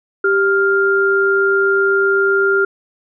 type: tone pair together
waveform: sine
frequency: 392 / 1400.3 Hz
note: G4 / F6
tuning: 0 / +4 cents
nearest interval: octave + minor seventh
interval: 2204 cents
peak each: -14 dBFS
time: 0.24-2.65 s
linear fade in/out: 5 ms
effects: none